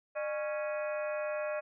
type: harmonic tone with a mistuned harmonic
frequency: 277.2 Hz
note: C#4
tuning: in tune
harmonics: 2 / 3 / 4 / 5 / 6 / 7 / 8 / 9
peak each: -33 / -49 / -45 / -45 / -46 / -51 / -55 / -46 dBFS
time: 0.15-1.61 s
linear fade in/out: 20 ms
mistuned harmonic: 2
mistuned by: +150 cents
effects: none